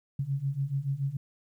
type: beating tone pair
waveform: sine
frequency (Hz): 134.3 / 141.3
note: C3 / C#3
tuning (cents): +46 / +34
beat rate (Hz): 7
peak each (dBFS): -32 / -30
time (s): 0.19-1.17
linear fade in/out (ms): 5
effects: 11-bit